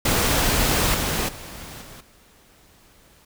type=noise with level steps; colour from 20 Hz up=pink; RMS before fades=-20 / -24 / -38 / -42 / -54 dBFS; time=0.05-3.25 s; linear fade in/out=5 ms; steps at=0.94 / 1.28 / 1.81 / 2 s; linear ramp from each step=10 ms; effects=none